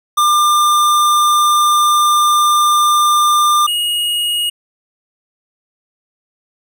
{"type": "tone pair in turn", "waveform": "square", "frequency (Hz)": [1197, 2878], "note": ["D6", "F#7"], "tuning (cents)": [33, -49], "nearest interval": "octave + minor third", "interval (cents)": 1518, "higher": "second", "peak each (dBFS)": [-10, -15], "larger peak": "first", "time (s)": [[0.17, 3.67], [3.67, 4.5]], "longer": "first", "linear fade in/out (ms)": 10, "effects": []}